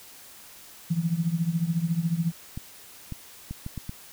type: tone with tremolo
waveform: sine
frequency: 167 Hz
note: E3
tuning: 23 cents sharp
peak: -19 dBFS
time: 0.9-2.32 s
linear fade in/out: 10 ms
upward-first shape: triangle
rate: 14 Hz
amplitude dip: 90%
type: clicks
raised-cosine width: 5 ms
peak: -21 dBFS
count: 6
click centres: 2.575 / 3.123 / 3.51 / 3.664 / 3.777 / 3.894 s
effects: white hiss -48 dBFS RMS until 4.12 s